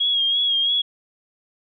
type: tone with vibrato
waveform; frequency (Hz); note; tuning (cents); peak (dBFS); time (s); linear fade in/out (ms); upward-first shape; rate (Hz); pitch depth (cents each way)
sine; 3287; G#7; -19; -17; 0-0.82; 10; sine; 3; 43
effects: none

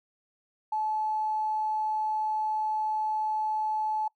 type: tone with tanh clipping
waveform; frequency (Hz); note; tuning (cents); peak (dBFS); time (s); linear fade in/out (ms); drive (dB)
triangle; 863; A5; -34; -26; 0.72-4.08; 5; 3
effects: noise-tail reverb RT60 0.1 s tail -24 dB re dry

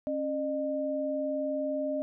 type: tone pair together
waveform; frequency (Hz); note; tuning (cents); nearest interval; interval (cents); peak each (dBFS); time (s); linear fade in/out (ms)
sine; 273.1 / 607; C#4 / D#5; -26 / -43; octave + major second; 1383; -33 / -30; 0.07-2.02; 0
effects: none

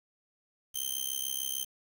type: tone with amplitude modulation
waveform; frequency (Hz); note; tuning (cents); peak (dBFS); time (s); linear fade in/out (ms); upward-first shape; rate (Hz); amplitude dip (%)
10% pulse; 3126; G7; -6; -20; 0.74-1.65; 20; sine; 66.7; 100
effects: 8-bit

